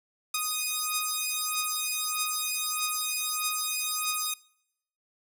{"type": "beating tone pair", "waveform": "5% pulse", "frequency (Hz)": [1242, 1243.6], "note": ["D#6", "D#6"], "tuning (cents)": [-3, -1], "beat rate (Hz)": 1.6, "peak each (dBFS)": -19, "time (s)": [0.34, 4.34], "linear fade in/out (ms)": 5, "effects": ["noise-tail reverb RT60 0.8 s tail -24 dB re dry"]}